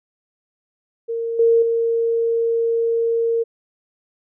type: tone with level steps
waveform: sine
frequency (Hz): 460.7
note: A#4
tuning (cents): -20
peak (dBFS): -21 / -11 / -16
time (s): 1.08-3.44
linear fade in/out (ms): 20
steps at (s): 1.39 / 1.62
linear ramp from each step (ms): 5
effects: none